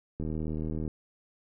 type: click train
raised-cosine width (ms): 3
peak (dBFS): -22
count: 54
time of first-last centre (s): 0.2-0.878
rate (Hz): 78.2
effects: none